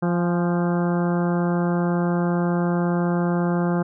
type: harmonic tone with a mistuned harmonic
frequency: 174.5 Hz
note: F3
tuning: 1 cent flat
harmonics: 1 / 2 / 3 / 4 / 5 / 6 / 7 / 8 / 9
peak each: -20 / -26 / -30 / -32 / -34 / -36 / -37 / -38 / -39 dBFS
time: 0.02-3.83 s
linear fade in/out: 10 ms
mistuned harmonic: 5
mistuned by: -41 cents
effects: none